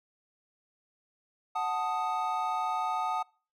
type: chord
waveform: triangle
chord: D# diminished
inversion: first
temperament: equal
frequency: 740 / 880 / 1244.5 Hz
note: F#5 / A5 / D#6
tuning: 0 / 0 / 0 cents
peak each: -31 dBFS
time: 1.55-3.23 s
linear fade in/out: 10 ms
effects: noise-tail reverb RT60 0.4 s tail -26 dB re dry